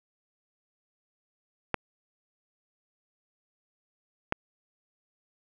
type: clicks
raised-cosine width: 0.5 ms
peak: -10 dBFS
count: 2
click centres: 1.743 / 4.324 s
effects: none